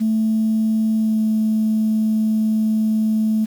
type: tone with pitch glide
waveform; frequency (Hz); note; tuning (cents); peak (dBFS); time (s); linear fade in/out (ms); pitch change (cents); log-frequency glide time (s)
sine; 220 to 218; A3 to A3; 0 to -16; -14; 0-3.46; 20; -16; 0.96-1.2
effects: tanh soft clip ceiling -11 dBFS + 7-bit